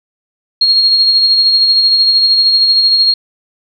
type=tone with tremolo; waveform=sine; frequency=4269 Hz; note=C8; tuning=34 cents sharp; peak=-5 dBFS; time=0.61-3.14 s; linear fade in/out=5 ms; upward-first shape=sine; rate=13 Hz; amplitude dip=35%; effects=none